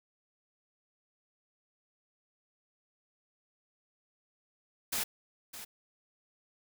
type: noise with echo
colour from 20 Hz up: white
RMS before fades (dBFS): -33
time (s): 4.92-5.04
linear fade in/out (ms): 10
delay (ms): 610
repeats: 1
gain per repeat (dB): -12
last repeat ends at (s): 5.65
effects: none